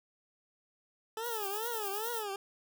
20% pulse tone with vibrato, 432.3 Hz, A4, 31 cents flat, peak -31 dBFS, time 1.17-2.36 s, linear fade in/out 2 ms, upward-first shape triangle, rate 2.4 Hz, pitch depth 200 cents each way
violet noise with tremolo, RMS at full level -39 dBFS, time 1.22-2.25 s, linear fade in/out 50 ms, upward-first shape square, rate 9.8 Hz, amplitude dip 35%
effects none

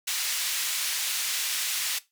pink band-pass noise, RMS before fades -29 dBFS, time 0.07-1.99 s, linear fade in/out 10 ms, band 2600 to 16000 Hz, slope 12 dB/octave, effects noise-tail reverb RT60 0.2 s tail -17 dB re dry

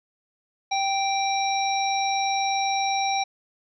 harmonic tone with a mistuned harmonic, 784 Hz, G5, in tune, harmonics 1 / 3 / 5 / 7, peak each -23 / -30 / -31 / -32 dBFS, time 0.71-3.24 s, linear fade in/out 10 ms, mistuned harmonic 7, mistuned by +39 cents, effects none

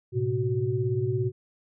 sine tone cluster, 110 / 127.4 / 372.3 Hz, A2 / C3 / F#4, 0 / -46 / +11 cents, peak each -28 dBFS, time 0.12-1.32 s, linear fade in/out 50 ms, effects none

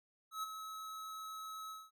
square tone with ADSR envelope, 1289 Hz, E6, 39 cents flat, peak -37 dBFS, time 0.31-1.91 s, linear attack 120 ms, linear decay 20 ms, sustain -8 dB, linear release 210 ms, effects none

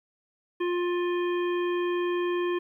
harmonic tone, 352.5 Hz, F4, 16 cents sharp, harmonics 1 / 3 / 5 / 7 / 9, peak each -25 / -35 / -39 / -42 / -44 dBFS, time 0.6-2.59 s, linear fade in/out 10 ms, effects 11-bit

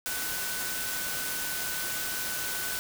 sine tone in noise, 1501 Hz, F#6, 24 cents sharp, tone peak -38 dBFS, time 0.06-2.79 s, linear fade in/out 0 ms, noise white, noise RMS -33 dBFS, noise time 0.06-2.79 s, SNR -8 dB, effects none

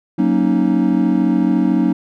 triangle chord, D# minor seventh, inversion first, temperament equal, 185 / 233.1 / 277.2 / 311.1 Hz, F#3 / A#3 / C#4 / D#4, 0 / 0 / 0 / 0 cents, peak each -16 dBFS, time 0.18-1.93 s, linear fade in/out 10 ms, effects none

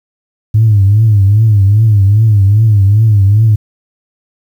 sine tone with vibrato, 104.4 Hz, G#2, 10 cents sharp, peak -3 dBFS, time 0.54-3.56 s, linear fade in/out 10 ms, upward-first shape triangle, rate 2.5 Hz, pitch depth 150 cents each way, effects tanh soft clip ceiling 0 dBFS + 7-bit

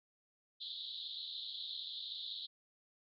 pink band-pass noise, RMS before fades -45 dBFS, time 0.6-2.47 s, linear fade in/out 20 ms, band 3400 to 4200 Hz, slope 96 dB/octave, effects none

